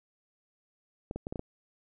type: clicks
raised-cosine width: 2 ms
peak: -22 dBFS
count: 6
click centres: 1.111 / 1.16 / 1.269 / 1.325 / 1.358 / 1.394 s
effects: none